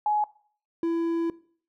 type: tone pair in turn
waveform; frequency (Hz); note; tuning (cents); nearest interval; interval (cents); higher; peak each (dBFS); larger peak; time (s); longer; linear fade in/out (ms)
sine / triangle; 841 / 333.8; G#5 / E4; +22 / +22; octave + major third; 1600; first; -21; neither; 0.06-0.24 / 0.83-1.3; second; 2
effects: noise-tail reverb RT60 0.5 s tail -20 dB re dry